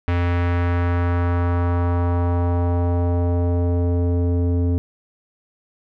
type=tone with low-pass filter sweep; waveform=square; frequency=87.31 Hz; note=F2; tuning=in tune; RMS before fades=-19 dBFS; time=0.08-4.78 s; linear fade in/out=0 ms; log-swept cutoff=2300 to 360 Hz; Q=1.5; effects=none